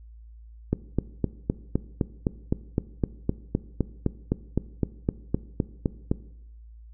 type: click train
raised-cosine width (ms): 3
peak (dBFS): -9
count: 22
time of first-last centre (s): 0.73-6.115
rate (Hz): 3.9
effects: noise-tail reverb RT60 0.8 s tail -18 dB re dry + added 56 Hz sine -44 dBFS peak until 6.93 s